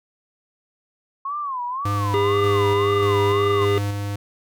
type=tone with vibrato; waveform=sine; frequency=1072 Hz; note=C6; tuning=42 cents sharp; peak=-24 dBFS; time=1.25-3.65 s; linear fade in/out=5 ms; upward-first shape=sine; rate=1.9 Hz; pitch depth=180 cents each way
type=tone with tremolo; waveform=square; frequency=101.5 Hz; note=G#2; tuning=39 cents flat; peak=-22 dBFS; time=1.85-4.16 s; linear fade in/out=5 ms; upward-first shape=square; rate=1.7 Hz; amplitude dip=30%
type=harmonic tone; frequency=403.7 Hz; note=G#4; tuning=49 cents flat; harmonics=1 / 3 / 5 / 7 / 9; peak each=-18 / -28 / -32 / -35 / -37 dBFS; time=2.14-3.78 s; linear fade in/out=0 ms
effects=none